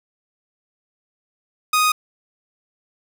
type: tone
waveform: sawtooth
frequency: 1244.5 Hz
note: D#6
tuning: in tune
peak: -11 dBFS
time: 1.73-1.92 s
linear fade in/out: 5 ms
effects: none